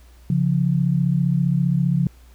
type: tone pair together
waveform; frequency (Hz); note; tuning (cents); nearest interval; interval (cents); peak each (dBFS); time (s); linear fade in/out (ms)
sine; 138.99 / 174.1; C#3 / F3; +5 / -5; major third; 390; -19; 0.3-2.07; 2
effects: added 60 Hz sine -45 dBFS peak until 2.34 s + pink hiss -56 dBFS RMS until 2.34 s